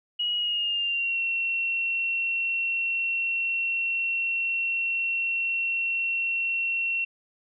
sine tone with pitch glide, 2901 to 2722 Hz, F#7 to F7, -35 to -45 cents, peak -24 dBFS, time 0.19-7.05 s, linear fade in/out 10 ms, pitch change -110 cents, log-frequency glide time 0.37-1.2 s, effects none

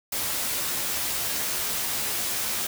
white noise with comb filter, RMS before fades -28 dBFS, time 0.12-2.67 s, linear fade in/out 5 ms, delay 14 ms, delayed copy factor +0.55, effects none

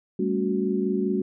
sine tone cluster, 198.9 / 223.9 / 279.9 / 368.6 Hz, G3 / A3 / C#4 / F#4, +25 / +30 / +17 / -7 cents, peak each -26 / -29 / -30 / -26 dBFS, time 0.19-1.22 s, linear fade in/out 5 ms, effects none

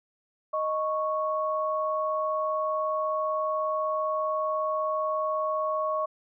sine tone pair together, 622.3 / 1106.3 Hz, D#5 / C#6, 0 / -4 cents, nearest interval minor seventh, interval 996 cents, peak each -28 dBFS, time 0.53-6.06 s, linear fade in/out 10 ms, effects none

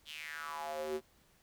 square tone with high-pass filter sweep, 76.8 Hz, D#2, 22 cents flat, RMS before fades -41 dBFS, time 0.05-1.01 s, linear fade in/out 50 ms, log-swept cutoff 3400 to 320 Hz, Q 5.3, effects pink hiss -68 dBFS RMS until 1.42 s

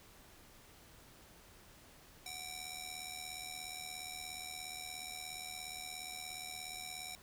10% pulse ring-modulated tone, 1545 Hz, G6, 26 cents flat, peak -32 dBFS, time 2.26-7.15 s, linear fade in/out 0 ms, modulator 811 Hz, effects pink hiss -60 dBFS RMS until 7.22 s

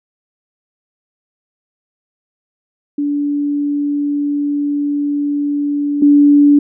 sine tone pair in turn, 289.1 / 289.1 Hz, D4 / D4, -27 / -27 cents, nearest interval unison, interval 0 cents, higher neither, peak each -14 / -5 dBFS, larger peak second, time 2.98-6.02 / 6.02-6.59 s, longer first, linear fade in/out 5 ms, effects none

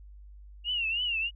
sine tone with vibrato, 2794 Hz, F7, in tune, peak -27 dBFS, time 0.64-1.31 s, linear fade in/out 50 ms, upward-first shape triangle, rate 3.2 Hz, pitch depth 140 cents each way, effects added 50 Hz sine -46 dBFS peak until 1.35 s

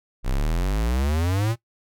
square exponential sweep, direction up, 30.03 to 119.3 Hz, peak -21 dBFS, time 0.23-1.56 s, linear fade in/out 50 ms, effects noise-tail reverb RT60 0.1 s tail -19 dB re dry

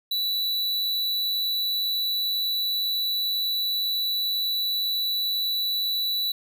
square tone, 3951 Hz, B7, in tune, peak -24 dBFS, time 0.11-6.32 s, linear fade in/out 5 ms, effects none

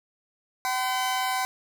sawtooth tone pair together, 763.2 / 1018 Hz, G5 / C6, -47 / -48 cents, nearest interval perfect fourth, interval 499 cents, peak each -23 / -25 dBFS, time 0.65-1.45 s, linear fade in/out 0 ms, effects none

